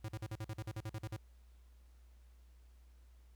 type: tone bursts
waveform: square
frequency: 108.8 Hz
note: A2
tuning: 19 cents flat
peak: -40 dBFS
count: 13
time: 0.04-1.166 s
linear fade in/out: 5 ms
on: 46 ms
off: 44 ms
effects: added 60 Hz sine -58 dBFS peak until 3.35 s + pink hiss -75 dBFS RMS until 3.35 s